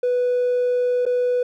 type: tone with dropouts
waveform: triangle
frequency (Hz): 493.9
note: B4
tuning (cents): 0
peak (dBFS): -14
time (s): 0.03-1.43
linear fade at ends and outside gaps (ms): 5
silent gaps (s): 1.054-1.063
effects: tanh soft clip ceiling -13 dBFS